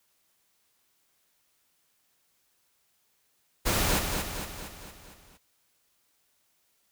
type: noise with echo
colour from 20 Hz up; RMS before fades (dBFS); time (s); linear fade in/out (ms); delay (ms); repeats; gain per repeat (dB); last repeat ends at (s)
pink; -26; 3.65-4; 20; 230; 6; -5; 5.38
effects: white hiss -71 dBFS RMS until 6.91 s